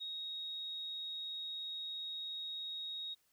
sine tone, 3763 Hz, A#7, 16 cents sharp, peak -40 dBFS, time 0-3.15 s, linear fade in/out 20 ms, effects white hiss -75 dBFS RMS until 3.32 s

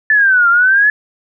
sine exponential two-way sweep, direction down then up, 1760 to 1373 to 1729 Hz, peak -7 dBFS, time 0.1-0.9 s, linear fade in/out 2 ms, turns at 0.49 s, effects none

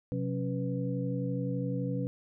sine tone cluster, 130 / 181.8 / 277.2 / 493.2 Hz, C3 / F#3 / C#4 / B4, -11 / -30 / 0 / -2 cents, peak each -33 / -35 / -36 / -38 dBFS, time 0.12-2.07 s, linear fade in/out 0 ms, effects none

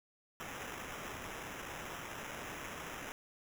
white noise with sample-and-hold, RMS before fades -45 dBFS, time 0.4-3.12 s, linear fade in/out 0 ms, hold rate 4410 Hz, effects none

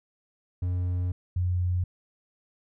triangle / sine tone pair in turn, 89.7 / 89.7 Hz, F2 / F2, +47 / +47 cents, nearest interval unison, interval 0 cents, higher neither, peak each -23 dBFS, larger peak neither, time 0.62-1.12 / 1.36-1.84 s, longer first, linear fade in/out 5 ms, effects none

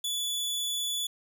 sawtooth tone, 3445 Hz, A7, 37 cents flat, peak -26 dBFS, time 0.04-1.07 s, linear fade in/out 5 ms, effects none

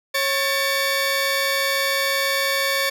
25% pulse tone cluster, 548 / 1774 / 2263 Hz, C#5 / A6 / C#7, -20 / +14 / +35 cents, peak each -20 dBFS, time 0.14-2.9 s, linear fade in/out 10 ms, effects none

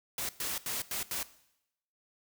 white noise bursts at uneven times, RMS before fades -35 dBFS, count 5, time 0.18-0.29 / 0.4-0.58 / 0.66-0.82 / 0.91-1.03 / 1.11-1.23 s, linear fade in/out 2 ms, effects noise-tail reverb RT60 0.8 s tail -17 dB re dry

